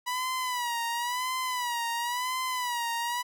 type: tone with vibrato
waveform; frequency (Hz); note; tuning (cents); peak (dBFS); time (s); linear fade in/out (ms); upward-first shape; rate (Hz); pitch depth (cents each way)
sawtooth; 979; B5; -15; -25; 0.06-3.23; 20; sine; 0.96; 87
effects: none